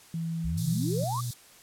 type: tone with pitch glide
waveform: sine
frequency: 164.81 to 166.92 Hz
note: E3 to E3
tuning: 0 to +22 cents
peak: -29 dBFS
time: 0.14-1.04 s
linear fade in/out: 2 ms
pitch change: +22 cents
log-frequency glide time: 0.6-0.75 s
type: exponential sweep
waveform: sine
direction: up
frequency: 57.8 to 1214 Hz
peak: -30 dBFS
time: 0.44-1.21 s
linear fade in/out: 10 ms
type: high-pass noise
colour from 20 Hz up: white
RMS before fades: -39 dBFS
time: 0.57-1.34 s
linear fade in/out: 10 ms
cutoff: 3500 Hz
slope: 96 dB/octave
type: tone with vibrato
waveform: sine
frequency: 121.6 Hz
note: B2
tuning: 26 cents flat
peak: -30 dBFS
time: 0.67-1.31 s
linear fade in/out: 5 ms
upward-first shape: square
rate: 11 Hz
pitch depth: 20 cents each way
effects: white hiss -54 dBFS RMS until 1.62 s + low-pass 12000 Hz 12 dB/octave